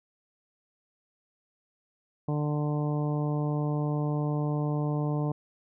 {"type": "harmonic tone", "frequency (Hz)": 148.6, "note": "D3", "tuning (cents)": 21, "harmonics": [1, 2, 3, 4, 5, 6, 7], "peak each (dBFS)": [-27, -33, -37, -39, -41, -43, -44], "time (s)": [2.28, 5.32], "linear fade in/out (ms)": 5, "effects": []}